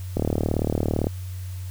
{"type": "click train", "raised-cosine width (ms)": 2, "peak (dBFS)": -9, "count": 35, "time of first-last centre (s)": [0.17, 1.069], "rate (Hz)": 37.8, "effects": ["added 92 Hz sine -30 dBFS peak until 1.7 s", "white hiss -48 dBFS RMS until 1.7 s"]}